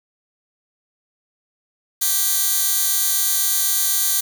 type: tone with high-pass filter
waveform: 15% pulse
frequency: 392 Hz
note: G4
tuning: in tune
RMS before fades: -19 dBFS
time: 2.01-4.21 s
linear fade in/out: 10 ms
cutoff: 8200 Hz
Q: 0.56
effects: none